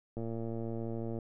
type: click train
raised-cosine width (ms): 2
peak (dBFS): -26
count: 117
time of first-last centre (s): 0.17-1.188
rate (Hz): 114
effects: none